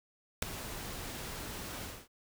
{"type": "noise with ADSR envelope", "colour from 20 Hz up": "pink", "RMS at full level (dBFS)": -27, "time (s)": [0.42, 2.08], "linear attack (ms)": 5, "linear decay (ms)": 4, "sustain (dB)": -15, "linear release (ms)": 240, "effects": []}